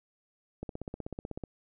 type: click train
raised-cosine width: 2 ms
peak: -24 dBFS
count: 14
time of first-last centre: 0.63-1.437 s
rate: 16.1 Hz
effects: none